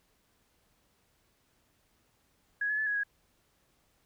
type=tone with pitch steps; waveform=sine; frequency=1665 / 1707 / 1736 / 1670 / 1654 Hz; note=G#6 / G#6 / A6 / G#6 / G#6; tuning=+4 / +47 / -24 / +9 / -8 cents; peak=-28 dBFS; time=2.61-3.035 s; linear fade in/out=5 ms; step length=85 ms; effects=pink hiss -71 dBFS RMS until 4.05 s